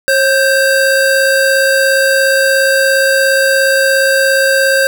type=tone pair together; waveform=square; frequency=541 / 1565.9 Hz; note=C#5 / G6; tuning=-42 / -2 cents; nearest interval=octave + tritone; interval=1840 cents; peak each=-12 dBFS; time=0.08-4.87 s; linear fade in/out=0 ms; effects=none